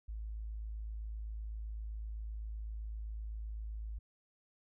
sine tone, 53.9 Hz, A1, 35 cents flat, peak -39 dBFS, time 0.08-3.99 s, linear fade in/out 10 ms, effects none

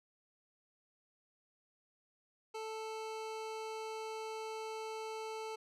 25% pulse tone, 440 Hz, A4, in tune, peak -37 dBFS, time 2.54-5.56 s, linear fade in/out 10 ms, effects low-pass 8000 Hz 12 dB/octave

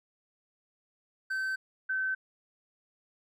triangle / sine tone pair in turn, 1541 / 1534.9 Hz, G6 / G6, -30 / -37 cents, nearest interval unison, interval 7 cents, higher first, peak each -28 dBFS, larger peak neither, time 1.3-1.56 / 1.89-2.15 s, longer neither, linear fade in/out 10 ms, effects none

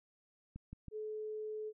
clicks, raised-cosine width 5 ms, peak -34 dBFS, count 3, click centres 0.56 / 0.73 / 0.883 s
sine tone, 430 Hz, A4, 40 cents flat, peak -39 dBFS, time 0.91-1.73 s, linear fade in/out 50 ms
effects none

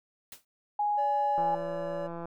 white noise with exponential decay, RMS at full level -41 dBFS, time 0.32-0.45 s, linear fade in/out 2 ms, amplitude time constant 28 ms
sine tone, 830 Hz, G#5, 1 cent flat, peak -25 dBFS, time 0.79-1.55 s, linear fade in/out 5 ms
triangle tone with pitch glide, 575 to 571 Hz, D5 to D5, -37 to -49 cents, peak -31 dBFS, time 0.97-2.08 s, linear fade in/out 20 ms, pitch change -12 cents, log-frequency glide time 1.61-1.68 s
click train, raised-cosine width 1 ms, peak -26 dBFS, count 149, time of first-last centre 1.38-2.256 s, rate 169 Hz
effects none

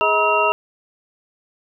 sine tone cluster, 418.2 / 636 / 958 / 1283 / 2759 Hz, G#4 / D#5 / A#5 / E6 / F7, +12 / +38 / +47 / -47 / -22 cents, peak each -23 / -21 / -19 / -20 / -21 dBFS, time 0.01-0.52 s, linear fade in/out 0 ms, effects none

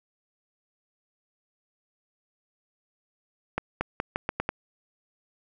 accelerating click train, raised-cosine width 0.5 ms, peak -11 dBFS, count 7, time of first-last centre 3.58-4.491 s, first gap 230 ms, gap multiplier 0.83, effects none

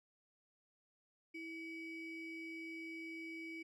triangle ring-modulated tone, 1302 Hz, E6, 22 cents flat, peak -40 dBFS, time 1.34-3.63 s, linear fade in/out 10 ms, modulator 975 Hz, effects none

